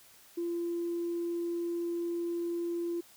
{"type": "tone", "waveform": "sine", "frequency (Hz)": 342.5, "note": "F4", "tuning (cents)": -34, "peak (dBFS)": -30, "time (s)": [0.37, 3.01], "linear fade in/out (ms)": 10, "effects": ["tanh soft clip ceiling -26 dBFS", "white hiss -58 dBFS RMS until 3.16 s"]}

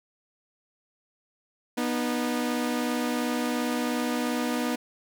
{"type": "tone pair together", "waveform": "sawtooth", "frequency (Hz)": [243.8, 306.6], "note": ["B3", "D#4"], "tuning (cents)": [-22, -25], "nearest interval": "major third", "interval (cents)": 397, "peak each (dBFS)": [-23, -27], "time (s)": [1.77, 4.76], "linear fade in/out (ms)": 10, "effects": []}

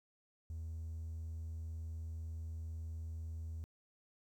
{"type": "tone", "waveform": "triangle", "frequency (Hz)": 81, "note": "E2", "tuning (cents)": -30, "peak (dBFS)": -38, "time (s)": [0.5, 3.64], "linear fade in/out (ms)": 0, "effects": ["tanh soft clip ceiling -36 dBFS", "12-bit"]}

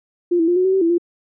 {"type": "tone with pitch steps", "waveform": "sine", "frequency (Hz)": [349.6, 328, 351.2, 366.9, 378.5, 383.7, 333.8, 346], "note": ["F4", "E4", "F4", "F#4", "F#4", "G4", "E4", "F4"], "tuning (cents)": [2, -9, 10, -15, 39, -37, 22, -16], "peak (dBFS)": -13, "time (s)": [0.31, 0.982], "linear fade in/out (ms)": 10, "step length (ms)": 84, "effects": []}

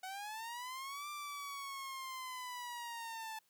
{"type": "linear two-way sweep", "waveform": "sawtooth", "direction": "up then down", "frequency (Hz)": [740, 1185, 873], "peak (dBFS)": -39, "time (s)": [0.03, 3.39], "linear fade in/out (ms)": 5, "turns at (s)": 1.09, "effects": ["white hiss -75 dBFS RMS until 3.49 s", "high-pass 100 Hz 12 dB/octave"]}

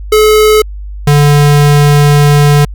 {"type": "tone pair in turn", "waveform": "square", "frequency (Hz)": [429.1, 145.7], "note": ["A4", "D3"], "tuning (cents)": [-43, -13], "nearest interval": "octave + perfect fifth", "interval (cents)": 1870, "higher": "first", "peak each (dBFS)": -4, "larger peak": "neither", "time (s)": [[0.12, 0.62], [1.07, 2.65]], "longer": "second", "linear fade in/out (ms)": 5, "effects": ["added 50 Hz sine -20 dBFS peak until 2.74 s"]}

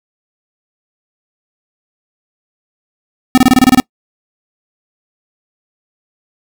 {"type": "tone bursts", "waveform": "square", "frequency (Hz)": 256.4, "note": "C4", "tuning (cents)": -35, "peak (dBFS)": -4, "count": 9, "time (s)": [3.35, 3.8], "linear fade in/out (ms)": 0, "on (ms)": 26, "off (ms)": 27, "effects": ["noise-tail reverb RT60 0.1 s tail -26 dB re dry"]}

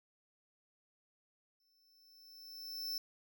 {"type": "tone with exponential growth", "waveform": "square", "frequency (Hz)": 5310, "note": "E8", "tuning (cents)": 12, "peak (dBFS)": -36, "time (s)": [1.6, 2.98], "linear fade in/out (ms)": 2, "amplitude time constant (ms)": 300, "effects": []}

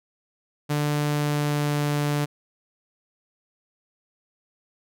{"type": "tone with pitch glide", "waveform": "sawtooth", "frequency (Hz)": [147.7, 146.51], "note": ["D3", "D3"], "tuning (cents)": [10, -4], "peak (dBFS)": -18, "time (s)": [0.69, 2.26], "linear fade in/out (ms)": 20, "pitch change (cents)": -14, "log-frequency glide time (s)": [1.05, 1.94], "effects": []}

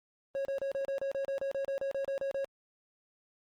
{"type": "tone bursts", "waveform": "triangle", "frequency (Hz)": 548, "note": "C#5", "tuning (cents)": -20, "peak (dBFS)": -29, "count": 16, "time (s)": [0.35, 2.445], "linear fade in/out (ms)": 0, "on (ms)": 100, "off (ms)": 33, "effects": ["Opus 24 kbps"]}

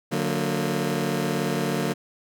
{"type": "chord", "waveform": "20% pulse", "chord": "D augmented", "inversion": "none", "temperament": "just", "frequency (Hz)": [146.83, 183.54, 229.4], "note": ["D3", "F#3", "A#3"], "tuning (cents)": [0, -14, -28], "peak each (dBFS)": -23, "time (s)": [0.11, 1.94], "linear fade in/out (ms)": 20, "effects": []}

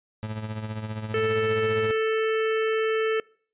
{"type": "tone with tremolo", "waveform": "30% pulse", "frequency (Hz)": 108.4, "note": "A2", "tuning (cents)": -25, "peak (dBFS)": -25, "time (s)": [0.23, 1.91], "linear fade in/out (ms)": 0, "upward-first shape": "triangle", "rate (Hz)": 15, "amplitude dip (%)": 65}
{"type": "harmonic tone", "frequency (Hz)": 440.9, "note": "A4", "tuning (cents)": 4, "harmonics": [1, 3, 4, 5, 6, 7], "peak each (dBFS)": [-22, -32, -34, -36, -38, -39], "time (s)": [1.14, 3.2], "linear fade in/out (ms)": 2}
{"effects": ["noise-tail reverb RT60 0.5 s tail -25 dB re dry", "resampled to 8000 Hz"]}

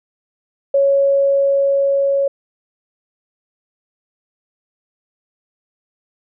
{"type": "tone with level ramp", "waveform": "sine", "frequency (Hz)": 554.4, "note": "C#5", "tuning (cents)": 0, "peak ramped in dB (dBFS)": [-10, -13], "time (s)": [0.74, 2.28], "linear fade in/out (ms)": 5, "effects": []}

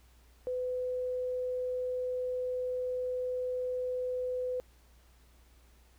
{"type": "tone", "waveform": "sine", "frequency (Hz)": 503, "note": "B4", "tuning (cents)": 32, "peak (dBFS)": -31, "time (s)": [0.47, 4.6], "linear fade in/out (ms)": 0, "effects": ["added 60 Hz sine -59 dBFS peak until 5.98 s", "pink hiss -66 dBFS RMS until 5.98 s"]}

